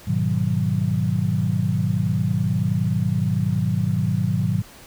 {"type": "chord", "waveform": "sine", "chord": "G# minor seventh", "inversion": "none", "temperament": "equal", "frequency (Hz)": [103.83, 123.47, 155.56, 185], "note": ["G#2", "B2", "D#3", "F#3"], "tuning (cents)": [0, 0, 0, 0], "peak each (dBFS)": -24, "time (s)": [0.07, 4.62], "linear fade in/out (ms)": 10, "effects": ["pink hiss -45 dBFS RMS until 4.86 s"]}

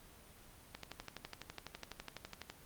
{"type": "click train", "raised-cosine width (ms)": 0.2, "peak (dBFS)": -26, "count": 22, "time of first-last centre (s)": [0.75, 2.5], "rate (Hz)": 12, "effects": ["pink hiss -59 dBFS RMS until 2.65 s", "Opus 24 kbps"]}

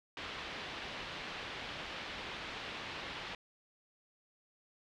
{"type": "low-pass noise", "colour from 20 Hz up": "white", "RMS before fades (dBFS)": -44, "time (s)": [0.17, 3.35], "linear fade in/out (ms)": 2, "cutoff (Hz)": 3600, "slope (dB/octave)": 24, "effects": []}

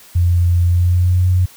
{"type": "tone with pitch glide", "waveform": "sine", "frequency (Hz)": [87.3, 90.9], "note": ["F2", "F#2"], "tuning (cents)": [0, -30], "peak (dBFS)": -10, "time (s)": [0.15, 1.46], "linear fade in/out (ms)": 10, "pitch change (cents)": 70, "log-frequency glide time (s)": [0.68, 1.26], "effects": ["white hiss -43 dBFS RMS until 1.56 s"]}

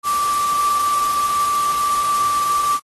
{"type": "tone in noise", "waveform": "sine", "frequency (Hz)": 1168, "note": "D6", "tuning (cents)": -10, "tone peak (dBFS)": -16, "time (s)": [0.03, 2.8], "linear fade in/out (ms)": 50, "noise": "white", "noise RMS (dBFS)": -28, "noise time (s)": [0.03, 2.8], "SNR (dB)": 9, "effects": ["AAC 32 kbps"]}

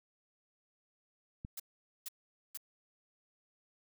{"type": "click", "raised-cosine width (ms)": 5, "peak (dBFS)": -30, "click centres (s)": 1.449}
{"type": "noise bursts", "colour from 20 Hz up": "blue", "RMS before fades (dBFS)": -42, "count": 3, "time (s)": [1.57, 2.574], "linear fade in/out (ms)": 5, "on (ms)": 28, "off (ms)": 460}
{"effects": []}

